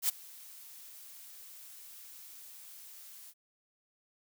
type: noise with ADSR envelope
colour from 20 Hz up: blue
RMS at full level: -27 dBFS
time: 0.02-3.34 s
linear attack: 69 ms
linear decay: 12 ms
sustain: -24 dB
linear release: 53 ms
effects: none